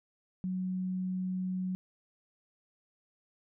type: tone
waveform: sine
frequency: 185 Hz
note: F#3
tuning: in tune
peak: -31 dBFS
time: 0.44-1.75 s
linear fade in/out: 0 ms
effects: none